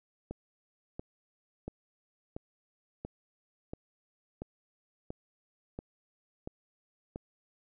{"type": "click train", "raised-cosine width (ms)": 2, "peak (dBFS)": -25, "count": 11, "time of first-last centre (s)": [0.31, 7.159], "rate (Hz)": 1.46, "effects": []}